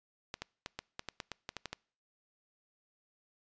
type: clicks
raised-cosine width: 0.2 ms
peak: -21 dBFS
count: 12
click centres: 0.341 / 0.42 / 0.661 / 0.79 / 0.994 / 1.087 / 1.202 / 1.317 / 1.491 / 1.567 / 1.657 / 1.73 s
effects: noise-tail reverb RT60 0.5 s tail -26 dB re dry + resampled to 16000 Hz